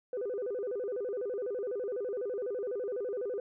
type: tone with vibrato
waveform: sine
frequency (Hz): 449.1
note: A4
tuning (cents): +35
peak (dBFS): -31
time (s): 0.13-3.4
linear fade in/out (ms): 2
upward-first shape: square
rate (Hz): 12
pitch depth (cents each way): 190
effects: tanh soft clip ceiling -29 dBFS